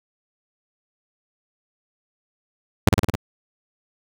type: tone with echo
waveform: sawtooth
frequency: 100.5 Hz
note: G2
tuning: 44 cents sharp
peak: -6 dBFS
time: 2.87-2.89 s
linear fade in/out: 5 ms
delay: 53 ms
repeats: 5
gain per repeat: -2 dB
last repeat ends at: 3.155 s
effects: none